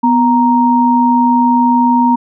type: tone pair together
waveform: sine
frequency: 246.9 / 933.4 Hz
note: B3 / A#5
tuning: 0 / +2 cents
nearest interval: octave + major seventh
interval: 2302 cents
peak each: -10 dBFS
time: 0.03-2.16 s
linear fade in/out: 10 ms
effects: none